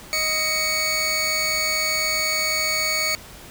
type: tone pair together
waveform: 20% pulse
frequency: 627 / 2234 Hz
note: D#5 / C#7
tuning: +13 / +13 cents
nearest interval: octave + minor seventh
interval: 2200 cents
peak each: -24 / -16 dBFS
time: 0.13-3.15 s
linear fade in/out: 0 ms
effects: pink hiss -42 dBFS RMS until 3.5 s